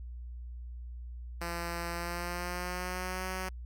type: tone with pitch glide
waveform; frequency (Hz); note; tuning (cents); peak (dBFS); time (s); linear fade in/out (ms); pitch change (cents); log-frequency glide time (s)
5% pulse; 170.9 to 186.37; F3 to F#3; -37 to +13; -24; 1.41-3.49; 2; +150; 1.92-3.28
effects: added 60 Hz sine -40 dBFS peak until 3.65 s